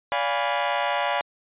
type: tone cluster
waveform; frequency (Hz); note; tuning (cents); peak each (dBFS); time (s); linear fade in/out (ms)
sawtooth; 576 / 701 / 823 / 985; D5 / F5 / G#5 / B5; -34 / +6 / -16 / -5; -24; 0.12-1.21; 0
effects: resampled to 8000 Hz